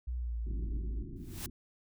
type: tone with pitch glide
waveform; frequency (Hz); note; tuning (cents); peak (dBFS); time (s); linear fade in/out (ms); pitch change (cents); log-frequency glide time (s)
sine; 61.1 to 54.75; B1 to A1; -18 to -8; -33; 0.07-1.03; 10; -190; 0.17-0.51
type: low-pass noise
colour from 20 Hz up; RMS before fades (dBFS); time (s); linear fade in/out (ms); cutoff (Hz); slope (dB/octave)
pink; -44; 0.46-1.5; 5; 380; 96
type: noise with exponential growth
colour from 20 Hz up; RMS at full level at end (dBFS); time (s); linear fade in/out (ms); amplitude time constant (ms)
white; -38; 1.16-1.46; 1; 64
effects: none